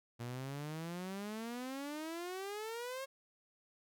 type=exponential sweep; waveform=sawtooth; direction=up; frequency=116.54 to 547 Hz; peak=-37 dBFS; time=0.19-3.06 s; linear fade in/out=20 ms; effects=none